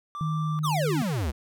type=tone; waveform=triangle; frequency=1174.7 Hz; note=D6; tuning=in tune; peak=-31 dBFS; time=0.15-0.59 s; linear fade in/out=0 ms
type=tone with pitch glide; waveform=sine; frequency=156.3 to 152.47 Hz; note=D#3 to D#3; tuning=+8 to -35 cents; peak=-25 dBFS; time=0.21-1.02 s; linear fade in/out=0 ms; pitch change=-43 cents; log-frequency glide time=0.38-0.72 s
type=exponential sweep; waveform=square; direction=down; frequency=1318.5 to 62.9 Hz; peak=-26 dBFS; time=0.63-1.32 s; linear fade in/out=20 ms
effects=none